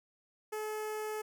sawtooth tone with notch filter, 429.1 Hz, A4, 43 cents flat, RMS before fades -38 dBFS, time 0.52-1.22 s, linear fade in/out 10 ms, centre 3900 Hz, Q 1.1, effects none

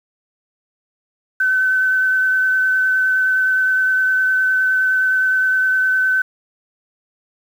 sine tone with vibrato, 1522 Hz, F#6, 48 cents sharp, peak -13 dBFS, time 1.4-6.22 s, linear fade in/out 5 ms, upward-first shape triangle, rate 9.7 Hz, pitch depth 13 cents each way, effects 7-bit

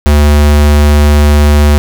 square tone, 73.7 Hz, D2, 7 cents sharp, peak -4 dBFS, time 0.06-1.78 s, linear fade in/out 0 ms, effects none

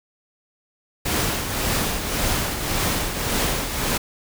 pink noise with tremolo, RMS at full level -21 dBFS, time 1.05-3.98 s, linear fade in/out 10 ms, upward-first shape triangle, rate 1.8 Hz, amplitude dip 55%, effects none

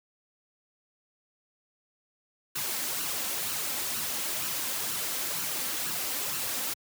white noise with flanger, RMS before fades -32 dBFS, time 2.55-6.74 s, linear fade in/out 10 ms, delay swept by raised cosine 0.69 to 3.89 ms, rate 2.1 Hz, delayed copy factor +0.5, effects high-pass 100 Hz 12 dB/octave

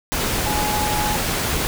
sine tone in noise, 841 Hz, G#5, 22 cents sharp, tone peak -23 dBFS, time 0.46-1.16 s, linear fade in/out 0 ms, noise pink, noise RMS -22 dBFS, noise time 0.12-1.67 s, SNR -4 dB, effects none

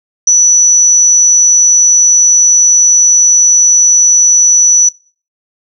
sine tone, 5930 Hz, F#8, 3 cents sharp, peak -3 dBFS, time 0.27-4.89 s, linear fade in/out 5 ms, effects noise-tail reverb RT60 0.4 s tail -22 dB re dry

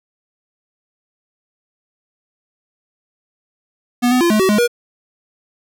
square tone with pitch steps, 244 / 251.4 / 343.7 / 214.1 / 379.1 / 209.4 / 479 Hz, B3 / B3 / F4 / A3 / F#4 / G#3 / A#4, -21 / +31 / -28 / -47 / +42 / +15 / +47 cents, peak -12 dBFS, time 4.02-4.678 s, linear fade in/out 20 ms, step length 94 ms, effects none

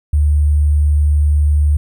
sine tone with sample-and-hold, 74 Hz, D2, 14 cents sharp, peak -9 dBFS, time 0.13-1.77 s, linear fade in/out 5 ms, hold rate 8820 Hz, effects none

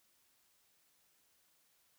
silence, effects white hiss -73 dBFS RMS until 1.98 s

